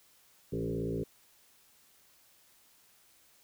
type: tone with frequency modulation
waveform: sine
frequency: 277.1 Hz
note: C#4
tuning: 1 cent flat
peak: -31 dBFS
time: 0.52-1.04 s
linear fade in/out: 10 ms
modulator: 56.7 Hz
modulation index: 3.3
effects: white hiss -64 dBFS RMS until 3.43 s